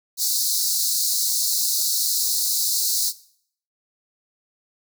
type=high-pass noise; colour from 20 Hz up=pink; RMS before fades=-22 dBFS; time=0.17-3.13 s; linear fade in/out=50 ms; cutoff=4000 Hz; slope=96 dB/octave; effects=noise-tail reverb RT60 0.6 s tail -18 dB re dry